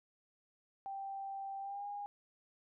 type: tone with pitch glide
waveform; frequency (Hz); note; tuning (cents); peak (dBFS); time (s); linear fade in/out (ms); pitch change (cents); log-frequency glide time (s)
sine; 784 to 815.4; G5 to G#5; 0 to -32; -40; 0.86-2.06; 0; +68; 1.6-1.87
effects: none